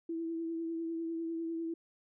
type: tone with vibrato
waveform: sine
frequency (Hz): 330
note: E4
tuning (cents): +2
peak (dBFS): -34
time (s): 0.09-1.74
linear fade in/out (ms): 5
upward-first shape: triangle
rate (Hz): 10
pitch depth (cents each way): 26
effects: none